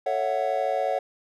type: chord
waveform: triangle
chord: F# minor seventh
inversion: first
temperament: just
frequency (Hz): 444 / 555 / 666 / 740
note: A4 / C#5 / E5 / F#5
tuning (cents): +16 / +2 / +18 / 0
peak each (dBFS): -31 / -25 / -28 / -25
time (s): 0.06-0.99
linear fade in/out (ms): 5
effects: none